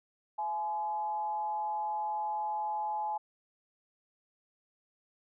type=tone with frequency modulation; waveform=sine; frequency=848 Hz; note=G#5; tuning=36 cents sharp; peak=-31 dBFS; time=0.38-3.18 s; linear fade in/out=10 ms; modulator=170 Hz; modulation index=0.43; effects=none